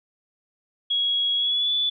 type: tone with pitch glide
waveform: sine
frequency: 3322 to 3465 Hz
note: G#7 to A7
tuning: 0 to -27 cents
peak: -20 dBFS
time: 0.9-1.9 s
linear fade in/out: 10 ms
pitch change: +73 cents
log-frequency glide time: 1.36-1.72 s
effects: none